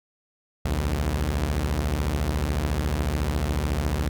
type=beating tone pair; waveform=sawtooth; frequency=61.74 / 75.74 Hz; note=B1 / D#2; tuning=0 / -46 cents; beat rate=14 Hz; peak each=-23 / -21 dBFS; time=0.65-4.09 s; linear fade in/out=5 ms; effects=none